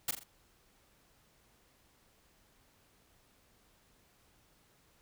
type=noise with echo; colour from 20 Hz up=white; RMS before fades=-32 dBFS; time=0.08-0.11 s; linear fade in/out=5 ms; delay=42 ms; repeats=3; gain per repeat=-7 dB; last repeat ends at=0.236 s; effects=pink hiss -68 dBFS RMS until 5.01 s